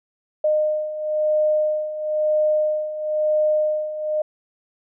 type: beating tone pair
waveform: sine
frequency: 611 / 612 Hz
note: D#5 / D#5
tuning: -32 / -29 cents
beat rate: 1 Hz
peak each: -24 / -19 dBFS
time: 0.44-4.22 s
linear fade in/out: 5 ms
effects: none